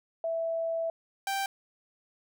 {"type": "tone pair in turn", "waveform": ["sine", "sawtooth"], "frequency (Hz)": [659.3, 784], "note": ["E5", "G5"], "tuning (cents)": [0, 0], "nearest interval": "minor third", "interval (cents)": 300, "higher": "second", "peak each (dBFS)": [-28, -25], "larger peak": "second", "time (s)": [[0.24, 0.9], [1.27, 1.46]], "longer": "first", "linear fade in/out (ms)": 2, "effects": []}